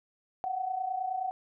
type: tone pair together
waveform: sine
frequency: 725 / 754.5 Hz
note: F#5 / F#5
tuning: -35 / +34 cents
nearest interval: minor second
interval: 69 cents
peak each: -36 / -31 dBFS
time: 0.44-1.31 s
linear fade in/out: 0 ms
effects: none